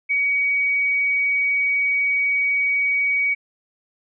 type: tone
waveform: sine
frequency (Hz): 2258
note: C#7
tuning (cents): +31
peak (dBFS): -17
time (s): 0.09-3.35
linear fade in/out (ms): 20
effects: none